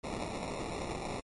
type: noise with sample-and-hold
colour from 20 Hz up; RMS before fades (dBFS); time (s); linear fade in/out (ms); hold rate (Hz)
white; -38; 0.03-1.21; 20; 1575
effects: low-pass 11000 Hz 12 dB/octave + MP3 48 kbps